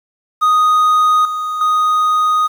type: tone with level steps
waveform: triangle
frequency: 1244 Hz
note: D#6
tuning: 1 cent flat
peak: -7 / -16 / -9 dBFS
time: 0.41-2.48 s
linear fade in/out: 20 ms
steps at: 1.25 / 1.61 s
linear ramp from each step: 2 ms
effects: 7-bit